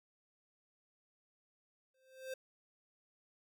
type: tone with exponential growth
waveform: square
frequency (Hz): 523.3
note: C5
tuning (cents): 0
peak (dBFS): -39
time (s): 1.94-2.34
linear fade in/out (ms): 5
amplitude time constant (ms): 86
effects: none